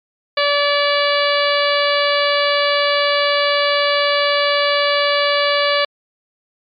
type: harmonic tone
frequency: 576 Hz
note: D5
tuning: 34 cents flat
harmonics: 1 / 2 / 3 / 4 / 5 / 6 / 7 / 8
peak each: -17 / -20 / -22 / -23 / -24 / -25 / -25 / -26 dBFS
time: 0.37-5.85 s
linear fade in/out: 5 ms
effects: MP3 64 kbps